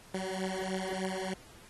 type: beating tone pair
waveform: 15% pulse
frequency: 187 / 190.3 Hz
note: F#3 / F#3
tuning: +19 / +49 cents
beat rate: 3.3 Hz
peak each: -30 dBFS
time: 0.14-1.34 s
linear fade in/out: 5 ms
effects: pink hiss -56 dBFS RMS until 1.69 s + AAC 32 kbps